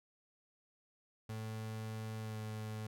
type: tone with pitch glide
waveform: 35% pulse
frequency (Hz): 110 to 108.42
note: A2 to A2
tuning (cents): 0 to -25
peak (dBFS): -39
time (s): 1.29-2.87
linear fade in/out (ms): 5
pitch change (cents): -25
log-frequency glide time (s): 2.2-2.39
effects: none